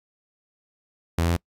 sawtooth tone with pitch steps, 83.6 / 84.72 / 85.85 Hz, E2 / E2 / F2, +25 / +48 / -29 cents, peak -16 dBFS, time 1.18-1.366 s, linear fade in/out 5 ms, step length 62 ms, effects noise-tail reverb RT60 0.1 s tail -26 dB re dry + AAC 64 kbps

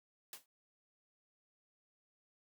white noise with exponential decay, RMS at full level -44 dBFS, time 0.33-0.46 s, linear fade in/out 2 ms, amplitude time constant 28 ms, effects high-pass 200 Hz 12 dB/octave

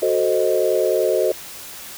sine chord, F# diminished seventh, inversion none, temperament equal, 370 / 440 / 523.3 / 622.3 Hz, F#4 / A4 / C5 / Eb5, 0 / 0 / 0 / 0 cents, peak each -21 dBFS, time 0.02-1.32 s, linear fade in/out 5 ms, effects white hiss -36 dBFS RMS until 1.97 s

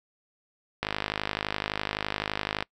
click train, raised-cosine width 0.3 ms, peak -11 dBFS, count 94, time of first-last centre 0.83-2.625 s, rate 51.8 Hz, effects noise-tail reverb RT60 0.1 s tail -25 dB re dry

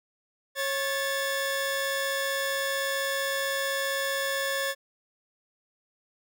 sawtooth tone pair together, 547.8 / 1739 Hz, C#5 / A6, -21 / -21 cents, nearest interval octave + minor sixth, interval 2000 cents, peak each -26 dBFS, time 0.55-4.75 s, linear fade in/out 50 ms, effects none

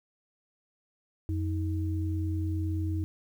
sine tone pair together, 89.04 / 317.3 Hz, F2 / D#4, +34 / +34 cents, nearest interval octave + minor seventh, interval 2200 cents, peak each -28 / -35 dBFS, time 1.29-3.04 s, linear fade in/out 0 ms, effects 10-bit

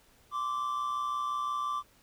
triangle tone pair together, 1041.3 / 1167 Hz, C6 / D6, -9 / -11 cents, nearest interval major second, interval 198 cents, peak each -36 / -29 dBFS, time 0.31-1.83 s, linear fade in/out 50 ms, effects pink hiss -63 dBFS RMS until 2.02 s

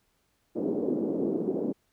pink band-pass noise, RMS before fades -29 dBFS, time 0.55-1.73 s, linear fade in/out 20 ms, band 250 to 420 Hz, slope 24 dB/octave, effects pink hiss -72 dBFS RMS until 1.92 s

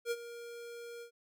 square tone with ADSR envelope, 471.2 Hz, A#4, 19 cents sharp, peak -31 dBFS, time 0.05-1.11 s, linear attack 61 ms, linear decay 44 ms, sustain -14 dB, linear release 94 ms, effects none

